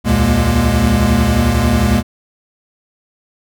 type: tone cluster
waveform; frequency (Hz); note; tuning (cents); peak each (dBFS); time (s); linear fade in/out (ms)
square; 68.7 / 79.8 / 118.2 / 207.1 / 235.8; C#2 / D#2 / A#2 / G#3 / A#3; -15 / +44 / +24 / -5 / +20; -18; 0.04-2.03; 50
effects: none